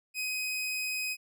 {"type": "tone", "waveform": "sawtooth", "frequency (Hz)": 2515, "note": "D#7", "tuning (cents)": 18, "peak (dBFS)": -28, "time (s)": [0.14, 1.17], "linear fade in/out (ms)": 50, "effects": []}